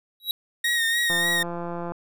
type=tone with exponential growth; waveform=square; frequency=3870 Hz; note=B7; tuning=36 cents flat; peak=-19 dBFS; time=0.2-0.31 s; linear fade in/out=1 ms; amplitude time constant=23 ms
type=tone with vibrato; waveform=30% pulse; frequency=1864.7 Hz; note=A#6; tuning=in tune; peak=-18 dBFS; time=0.64-1.43 s; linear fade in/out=5 ms; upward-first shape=sine; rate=3.4 Hz; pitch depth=38 cents each way
type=click train; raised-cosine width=1 ms; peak=-19 dBFS; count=142; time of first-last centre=1.1-1.92 s; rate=172 Hz
effects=none